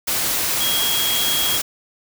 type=tone in noise; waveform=sine; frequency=3285 Hz; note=G#7; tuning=20 cents flat; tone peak=-21 dBFS; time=0.6-1.58 s; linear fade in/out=10 ms; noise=white; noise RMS=-21 dBFS; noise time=0.07-1.62 s; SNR=-3 dB; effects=none